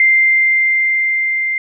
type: tone with level ramp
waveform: sine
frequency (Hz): 2093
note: C7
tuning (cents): 0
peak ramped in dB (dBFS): -7 to -15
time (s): 0-1.58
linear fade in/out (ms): 2
effects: none